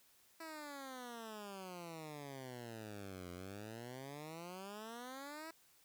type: exponential two-way sweep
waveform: 10% pulse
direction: down then up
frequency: 329.6 to 87.31 to 329.6 Hz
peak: -39 dBFS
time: 0.4-5.51 s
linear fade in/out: 5 ms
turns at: 3.31 s
effects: white hiss -69 dBFS RMS until 5.84 s